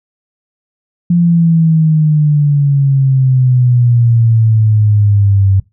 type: exponential sweep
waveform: sine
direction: down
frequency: 174.61 to 95.9 Hz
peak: -6 dBFS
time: 1.1-5.6 s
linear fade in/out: 5 ms
effects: noise-tail reverb RT60 0.2 s tail -20 dB re dry